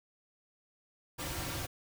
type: noise with comb filter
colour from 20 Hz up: pink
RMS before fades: -38 dBFS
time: 1.18-1.67 s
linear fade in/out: 20 ms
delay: 4.7 ms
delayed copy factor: -0.7
effects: none